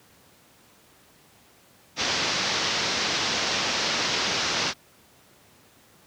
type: low-pass noise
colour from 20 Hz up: white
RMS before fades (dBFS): -26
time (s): 1.96-4.74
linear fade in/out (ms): 50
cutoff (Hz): 5900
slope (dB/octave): 48
effects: pink hiss -56 dBFS RMS until 6.06 s + high-pass 100 Hz 12 dB/octave